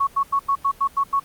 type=tone bursts; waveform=sine; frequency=1108.7 Hz; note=C#6; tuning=in tune; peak=-16 dBFS; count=8; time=0-1.199 s; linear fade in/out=10 ms; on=72 ms; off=89 ms; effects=pink hiss -48 dBFS RMS until 1.24 s + Opus 24 kbps